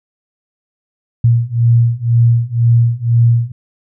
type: beating tone pair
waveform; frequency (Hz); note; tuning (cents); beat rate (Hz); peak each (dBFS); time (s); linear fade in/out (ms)
sine; 116.54 / 118.54; A#2 / A#2; 0 / +29; 2; -12 / -11; 1.24-3.52; 5
effects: none